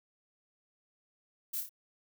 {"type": "noise with echo", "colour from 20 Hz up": "violet", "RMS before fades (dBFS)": -36, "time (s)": [1.53, 1.61], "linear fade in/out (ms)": 10, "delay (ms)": 28, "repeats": 3, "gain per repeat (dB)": -5, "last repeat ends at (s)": 1.694, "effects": []}